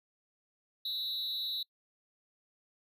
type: tone with amplitude modulation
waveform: triangle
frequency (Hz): 3913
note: B7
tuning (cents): -17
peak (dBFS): -28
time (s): 0.85-1.63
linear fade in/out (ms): 5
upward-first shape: sine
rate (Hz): 291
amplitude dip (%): 90
effects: noise-tail reverb RT60 0.1 s tail -24 dB re dry